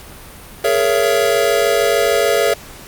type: chord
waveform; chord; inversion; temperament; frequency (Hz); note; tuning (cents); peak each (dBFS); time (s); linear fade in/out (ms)
square; A# half-diminished seventh; third; just; 419.5 / 466.2 / 559.4 / 671.3; G#4 / A#4 / C#5 / E5; +17 / 0 / +16 / +31; -19; 0.64-2.54; 5
effects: pink hiss -37 dBFS RMS until 2.87 s + Opus 48 kbps